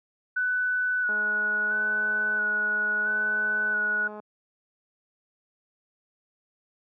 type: tone with vibrato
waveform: sine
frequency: 1480 Hz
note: F#6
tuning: in tune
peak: -23 dBFS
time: 0.36-4.08 s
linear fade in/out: 10 ms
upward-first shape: square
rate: 0.74 Hz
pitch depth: 17 cents each way
type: click train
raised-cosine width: 1 ms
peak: -27 dBFS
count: 657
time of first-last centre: 1.09-4.199 s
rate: 211 Hz
effects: high-pass 200 Hz 12 dB/octave